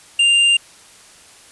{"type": "tone with hard clipping", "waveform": "sine", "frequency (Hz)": 2794, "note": "F7", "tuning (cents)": 0, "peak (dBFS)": -12, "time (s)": [0.19, 0.57], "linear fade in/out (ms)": 5, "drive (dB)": 7, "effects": ["white hiss -45 dBFS RMS until 1.51 s", "resampled to 24000 Hz"]}